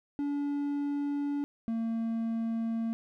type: tone pair in turn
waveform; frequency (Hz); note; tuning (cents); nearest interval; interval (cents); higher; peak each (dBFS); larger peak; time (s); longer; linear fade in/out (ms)
triangle; 286.5 / 227.4; D4 / A#3; -43 / -43; major third; 400; first; -27; neither; 0.19-1.44 / 1.68-2.93; neither; 0
effects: none